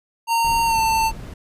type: tone with pitch glide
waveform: square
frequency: 921 to 894.3 Hz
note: A#5 to A5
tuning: -21 to +28 cents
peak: -17 dBFS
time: 0.27-1.12 s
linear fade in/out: 50 ms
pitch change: -51 cents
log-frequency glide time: 0.65-0.79 s
type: noise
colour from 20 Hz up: brown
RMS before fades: -32 dBFS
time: 0.44-1.34 s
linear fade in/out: 5 ms
effects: resampled to 32000 Hz